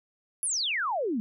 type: exponential sweep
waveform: sine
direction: down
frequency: 11240 to 207.7 Hz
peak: -26 dBFS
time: 0.43-1.2 s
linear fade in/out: 0 ms
effects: none